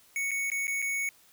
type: tone with dropouts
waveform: square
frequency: 2221 Hz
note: C#7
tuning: 3 cents sharp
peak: -29 dBFS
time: 0.16-1.09 s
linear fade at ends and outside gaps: 1 ms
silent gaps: 0.309-0.315 / 0.501-0.517 / 0.67-0.679 / 0.819-0.824 s
effects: white hiss -60 dBFS RMS until 1.32 s